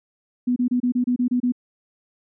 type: tone bursts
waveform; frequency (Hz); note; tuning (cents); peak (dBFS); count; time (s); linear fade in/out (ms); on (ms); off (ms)
sine; 246.9; B3; 0; -17; 9; 0.47-1.522; 10; 92; 28
effects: none